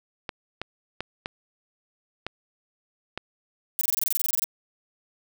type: clicks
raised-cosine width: 0.3 ms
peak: -14 dBFS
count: 6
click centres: 0.292 / 0.616 / 1.006 / 1.259 / 2.266 / 3.176 s
type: noise bursts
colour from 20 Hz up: violet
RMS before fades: -24 dBFS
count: 15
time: 3.79-4.441 s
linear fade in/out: 0 ms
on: 21 ms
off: 24 ms
effects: none